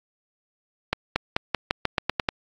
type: accelerating click train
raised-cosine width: 0.3 ms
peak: -5 dBFS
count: 10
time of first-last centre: 0.93-2.288 s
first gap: 230 ms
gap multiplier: 0.89
effects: AAC 64 kbps